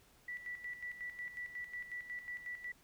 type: tone with tremolo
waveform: sine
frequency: 1960 Hz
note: B6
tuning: 14 cents flat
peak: -40 dBFS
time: 0.28-2.72 s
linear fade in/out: 5 ms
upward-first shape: square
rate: 5.5 Hz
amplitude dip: 65%
effects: pink hiss -66 dBFS RMS until 2.83 s